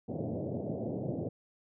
pink band-pass noise, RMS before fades -36 dBFS, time 0.08-1.29 s, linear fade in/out 10 ms, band 100 to 650 Hz, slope 48 dB/octave, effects none

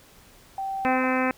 sine tone, 777 Hz, G5, 16 cents flat, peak -27 dBFS, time 0.58-1.04 s, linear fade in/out 2 ms
harmonic tone, 257.6 Hz, C4, 27 cents flat, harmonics 1 / 2 / 3 / 4 / 5 / 6 / 7 / 8 / 9 / 10, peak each -25 / -28 / -30 / -31 / -32 / -33 / -33 / -34 / -35 / -35 dBFS, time 0.85-1.31 s, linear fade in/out 0 ms
effects pink hiss -53 dBFS RMS until 1.37 s

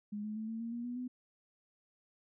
sine tone with pitch steps, 207.7 / 213.3 / 219 / 224.9 / 231 / 237.2 / 243.6 / 250.2 Hz, G#3 / G#3 / A3 / A3 / A#3 / A#3 / B3 / B3, 0 / +46 / -8 / +38 / -16 / +30 / -24 / +23 cents, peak -37 dBFS, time 0.12-1.08 s, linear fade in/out 10 ms, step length 120 ms, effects none

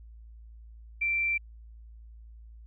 sine tone, 2349 Hz, D7, in tune, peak -25 dBFS, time 1.01-1.38 s, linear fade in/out 10 ms, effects added 56 Hz sine -46 dBFS peak until 2.66 s

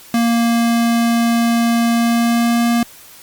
square tone with pitch glide, 233.1 to 235.3 Hz, A#3 to A#3, 0 to +16 cents, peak -13 dBFS, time 0.14-2.83 s, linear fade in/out 2 ms, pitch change +16 cents, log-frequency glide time 1.93-2.69 s, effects white hiss -41 dBFS RMS until 3.22 s + Opus 48 kbps

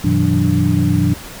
sine tone cluster, 94.3 / 122.9 / 159.8 / 184 / 293.7 Hz, F#2 / B2 / D#3 / F#3 / D4, +33 / -8 / +47 / -9 / 0 cents, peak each -18 dBFS, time 0.04-1.14 s, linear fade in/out 5 ms, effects pink hiss -33 dBFS RMS until 1.4 s

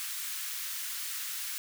white high-pass noise, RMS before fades -37 dBFS, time 0-1.58 s, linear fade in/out 0 ms, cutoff 1300 Hz, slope 24 dB/octave, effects none

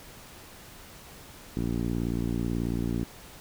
10% pulse tone with low-pass filter, 58.27 Hz, A#1, in tune, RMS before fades -29 dBFS, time 1.57-3.04 s, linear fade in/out 0 ms, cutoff 310 Hz, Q 1.4, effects pink hiss -48 dBFS RMS until 3.4 s

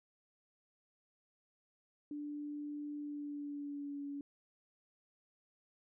sine tone with pitch glide, 293.7 to 283.7 Hz, D4 to C#4, 0 to +40 cents, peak -40 dBFS, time 2.11-4.21 s, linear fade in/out 2 ms, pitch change -60 cents, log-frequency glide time 2.97-4.06 s, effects none

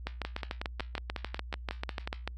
two click trains, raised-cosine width 0.3 ms, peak -18 / -17 dBFS, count 11 / 16, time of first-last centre 0.25-2.075 / 0.07-2.276 s, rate 5.48 / 6.8 Hz, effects added 60 Hz sine -40 dBFS peak until 2.37 s + Opus 48 kbps

